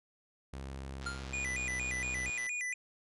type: tone with pitch glide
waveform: sawtooth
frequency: 67.3 to 64.3 Hz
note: C2 to C2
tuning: +49 to -30 cents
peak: -37 dBFS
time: 0.53-2.3 s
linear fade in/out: 5 ms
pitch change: -79 cents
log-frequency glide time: 1.41-1.62 s
type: click train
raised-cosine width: 0.2 ms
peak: -31 dBFS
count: 176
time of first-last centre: 1.02-2.466 s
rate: 121 Hz
type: tone with exponential decay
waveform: square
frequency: 1396.9 Hz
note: F6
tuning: in tune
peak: -34 dBFS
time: 1.06-1.32 s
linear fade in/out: 5 ms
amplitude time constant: 56 ms
type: tone with vibrato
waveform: square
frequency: 2209 Hz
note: C#7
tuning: 7 cents flat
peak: -35 dBFS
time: 1.33-2.74 s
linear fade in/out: 5 ms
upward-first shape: square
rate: 4.3 Hz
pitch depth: 180 cents each way
effects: resampled to 24000 Hz